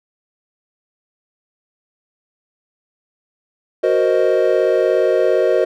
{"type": "chord", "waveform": "triangle", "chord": "C half-diminished seventh", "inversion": "second", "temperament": "equal", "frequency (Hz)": [370, 466.2, 523.3, 622.3], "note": ["Gb4", "Bb4", "C5", "Eb5"], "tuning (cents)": [0, 0, 0, 0], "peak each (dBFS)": -16, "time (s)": [3.83, 5.65], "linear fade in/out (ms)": 10, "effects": []}